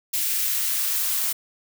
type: noise with high-pass filter sweep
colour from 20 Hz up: blue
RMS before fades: -24 dBFS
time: 0.13-1.33 s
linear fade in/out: 10 ms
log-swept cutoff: 2200 to 760 Hz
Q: 1.1
effects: none